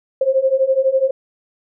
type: beating tone pair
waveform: sine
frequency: 523.3 / 535.3 Hz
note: C5 / C5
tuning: 0 / +39 cents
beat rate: 12 Hz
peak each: -17 / -15 dBFS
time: 0.21-1.11 s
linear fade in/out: 5 ms
effects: none